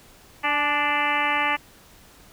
harmonic tone with a mistuned harmonic, 293.7 Hz, D4, in tune, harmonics 1 / 2 / 3 / 4 / 5 / 6 / 7 / 8 / 9 / 10, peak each -35 / -35 / -26 / -27 / -35 / -28 / -27 / -30 / -30 / -34 dBFS, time 0.43-1.57 s, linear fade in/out 20 ms, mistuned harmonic 3, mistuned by -37 cents, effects pink hiss -51 dBFS RMS until 2.32 s

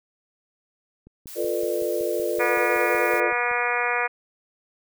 click train, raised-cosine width 3 ms, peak -34 dBFS, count 14, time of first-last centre 1.07-3.514 s, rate 5.32 Hz
blue noise, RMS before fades -39 dBFS, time 1.27-3.2 s, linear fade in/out 0 ms
sine chord, B half-diminished seventh, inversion second, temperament equal with one note detuned, 349.2 / 440 / 493.9 / 599.7 Hz, F4 / A4 / B4 / D5, 0 / 0 / 0 / +36 cents, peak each -28 dBFS, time 1.35-3.33 s, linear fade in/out 50 ms
harmonic tone, 242 Hz, B3, 35 cents flat, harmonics 2 / 3 / 4 / 5 / 6 / 7 / 8 / 9 / 10, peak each -30 / -30 / -30 / -30 / -30 / -30 / -30 / -30 / -30 dBFS, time 2.39-4.08 s, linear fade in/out 20 ms
effects none

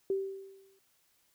sine tone with exponential decay, 388.1 Hz, G4, 17 cents flat, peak -26 dBFS, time 0.1-0.79 s, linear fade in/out 2 ms, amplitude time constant 150 ms, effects white hiss -71 dBFS RMS until 1.34 s

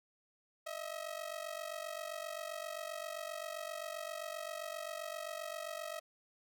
sawtooth ring-modulated tone, 639 Hz, D#5, 46 cents sharp, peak -34 dBFS, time 0.66-6 s, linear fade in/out 10 ms, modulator 23.8 Hz, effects none

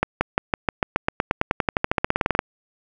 accelerating click train, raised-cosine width 0.5 ms, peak -3 dBFS, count 26, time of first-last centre 0.03-2.391 s, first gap 180 ms, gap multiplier 0.94, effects none

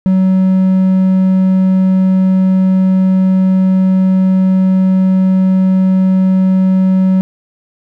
triangle tone, 188 Hz, F#3, 28 cents sharp, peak -5 dBFS, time 0.06-7.21 s, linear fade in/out 0 ms, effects none

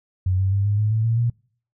sine tone with pitch steps, 92.5 / 95.82 / 99.25 / 102.81 / 106.5 / 110.32 / 114.28 / 118.37 Hz, F#2 / G2 / G2 / G#2 / G#2 / A2 / A#2 / A#2, 0 / -39 / +22 / -17 / +44 / +5 / -34 / +27 cents, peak -17 dBFS, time 0.26-1.3 s, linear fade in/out 5 ms, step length 130 ms, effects noise-tail reverb RT60 0.5 s tail -26 dB re dry

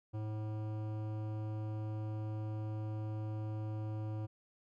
sine tone with hard clipping, 107.8 Hz, A2, 35 cents flat, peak -39 dBFS, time 0.13-4.27 s, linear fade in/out 20 ms, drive 15 dB, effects none

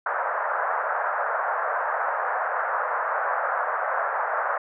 white band-pass noise, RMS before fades -26 dBFS, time 0.06-4.58 s, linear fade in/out 5 ms, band 530 to 1600 Hz, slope 48 dB/octave, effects none

